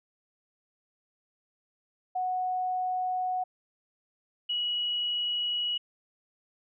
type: tone pair in turn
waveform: sine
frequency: 737 / 2918 Hz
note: F#5 / F#7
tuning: -7 / -25 cents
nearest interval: 2 octaves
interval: 2382 cents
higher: second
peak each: -27 dBFS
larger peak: neither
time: 2.15-3.44 / 4.49-5.78 s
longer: neither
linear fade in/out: 10 ms
effects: none